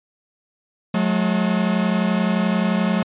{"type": "tone pair together", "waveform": "45% pulse", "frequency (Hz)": [181.92, 213.4], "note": ["F#3", "G#3"], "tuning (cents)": [-29, 47], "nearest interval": "minor third", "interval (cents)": 276, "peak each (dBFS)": -20, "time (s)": [0.94, 3.03], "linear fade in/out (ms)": 5, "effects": ["resampled to 8000 Hz"]}